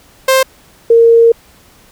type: tone pair in turn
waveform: sawtooth / sine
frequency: 527 / 461.8 Hz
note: C5 / A#4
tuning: +12 / -16 cents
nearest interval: major second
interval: 228 cents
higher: first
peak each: -3 dBFS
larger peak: neither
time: 0.28-0.43 / 0.9-1.32 s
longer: second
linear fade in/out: 5 ms
effects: pink hiss -45 dBFS RMS until 1.91 s